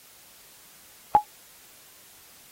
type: tone with exponential decay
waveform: sine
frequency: 839 Hz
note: G#5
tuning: 17 cents sharp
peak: -7 dBFS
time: 1.15-1.24 s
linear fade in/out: 0 ms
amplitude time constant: 19 ms
effects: white hiss -52 dBFS RMS until 2.51 s + AAC 48 kbps